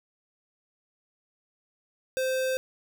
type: tone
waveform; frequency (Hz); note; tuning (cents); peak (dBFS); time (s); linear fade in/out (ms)
square; 520; C5; -11; -26; 2.17-2.57; 0
effects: none